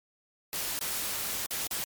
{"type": "noise with dropouts", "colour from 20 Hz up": "white", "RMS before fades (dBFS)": -33, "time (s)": [0.53, 1.84], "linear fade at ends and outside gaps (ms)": 0, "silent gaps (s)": [[0.79, 0.812], [1.461, 1.508], [1.671, 1.71]], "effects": ["MP3 96 kbps"]}